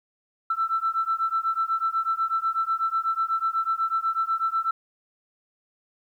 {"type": "beating tone pair", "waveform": "sine", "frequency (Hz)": [1328, 1336.1], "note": ["E6", "E6"], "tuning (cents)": [12, 23], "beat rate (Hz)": 8.1, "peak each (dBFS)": -25, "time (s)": [0.5, 4.71], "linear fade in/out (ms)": 5, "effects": ["tanh soft clip ceiling -15 dBFS", "10-bit"]}